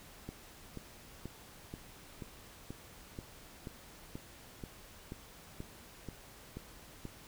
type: click train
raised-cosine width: 3 ms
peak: -29 dBFS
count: 15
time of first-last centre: 0.29-7.053 s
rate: 2.07 Hz
effects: pink hiss -55 dBFS RMS until 7.27 s